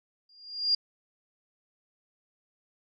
sine tone with exponential growth, 4811 Hz, D8, 41 cents sharp, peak -19 dBFS, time 0.29-0.75 s, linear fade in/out 5 ms, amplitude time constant 98 ms, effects none

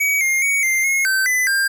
square tone with pitch steps, 2265 / 2125 / 2241 / 2096 / 2162 / 1546 / 2007 / 1595 Hz, C#7 / C7 / C#7 / C7 / C#7 / G6 / B6 / G6, +37 / +26 / +18 / +2 / -44 / -24 / +27 / +30 cents, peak -16 dBFS, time 0-1.68 s, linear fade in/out 10 ms, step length 210 ms, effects none

